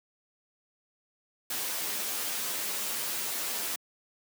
white noise with comb filter, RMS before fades -33 dBFS, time 1.5-3.76 s, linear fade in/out 5 ms, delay 11 ms, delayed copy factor -0.75, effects high-pass 200 Hz 12 dB/octave

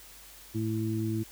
harmonic tone, 110 Hz, A2, in tune, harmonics 1 / 2 / 3, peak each -31 / -34 / -32 dBFS, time 0.54-1.24 s, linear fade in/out 20 ms, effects added 50 Hz sine -58 dBFS peak until 1.31 s + white hiss -51 dBFS RMS until 1.31 s

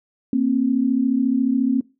sine tone pair together, 233.9 / 268.1 Hz, A#3 / C4, +6 / +42 cents, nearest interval major second, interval 236 cents, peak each -20 / -18 dBFS, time 0.33-1.81 s, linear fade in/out 2 ms, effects noise-tail reverb RT60 0.3 s tail -22 dB re dry

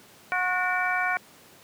harmonic tone with a mistuned harmonic, 364.7 Hz, F#4, 25 cents flat, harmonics 2 / 3 / 4 / 5 / 6, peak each -29 / -32 / -27 / -32 / -30 dBFS, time 0.32-1.17 s, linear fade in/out 0 ms, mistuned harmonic 6, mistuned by +91 cents, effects pink hiss -52 dBFS RMS until 1.63 s + high-pass 150 Hz 12 dB/octave

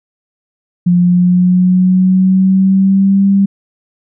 sine tone with pitch glide, 176.5 to 196.97 Hz, F3 to G3, +19 to +9 cents, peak -6 dBFS, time 0.86-3.46 s, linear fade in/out 10 ms, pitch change +190 cents, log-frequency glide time 0.98-3.26 s, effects none

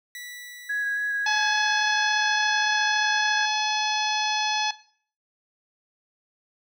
sawtooth tone with exponential decay, 1959 Hz, B6, 15 cents flat, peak -32 dBFS, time 0.15-3.74 s, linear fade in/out 1 ms, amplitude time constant 780 ms
sine tone with vibrato, 1661.2 Hz, G#6, in tune, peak -24 dBFS, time 0.69-3.46 s, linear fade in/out 10 ms, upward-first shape square, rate 3.6 Hz, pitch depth 9 cents each way
harmonic tone, 853 Hz, G#5, 46 cents sharp, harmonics 1 / 2 / 3 / 4 / 5 / 6 / 7, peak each -26 / -29 / -31 / -32 / -33 / -34 / -34 dBFS, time 1.26-4.71 s, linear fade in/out 5 ms
effects noise-tail reverb RT60 0.5 s tail -17 dB re dry

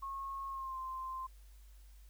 sine tone with pitch glide, 1089 to 1045.2 Hz, C#6 to C6, -31 to -2 cents, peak -39 dBFS, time 0.02-1.27 s, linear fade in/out 10 ms, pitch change -71 cents, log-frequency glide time 0.48-0.78 s, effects added 50 Hz sine -54 dBFS peak until 2.09 s + white hiss -69 dBFS RMS until 2.09 s

